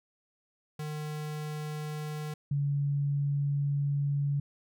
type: tone pair in turn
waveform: square / sine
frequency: 151.8 / 142.22 Hz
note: D#3 / C#3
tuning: -42 / +45 cents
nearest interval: minor second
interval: 113 cents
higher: first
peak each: -35 / -26 dBFS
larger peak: second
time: 0.79-2.34 / 2.51-4.4 s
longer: second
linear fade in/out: 5 ms
effects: none